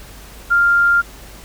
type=tone; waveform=sine; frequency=1396.9 Hz; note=F6; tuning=in tune; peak=-10 dBFS; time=0.5-1.02 s; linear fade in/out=20 ms; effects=added 50 Hz sine -39 dBFS peak until 1.44 s + pink hiss -40 dBFS RMS until 1.44 s